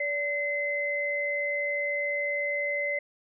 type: tone pair together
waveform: sine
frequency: 576 / 2053 Hz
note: D5 / C7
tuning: -34 / -33 cents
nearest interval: octave + minor seventh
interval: 2201 cents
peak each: -31 / -28 dBFS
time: 0-2.99 s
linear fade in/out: 5 ms
effects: none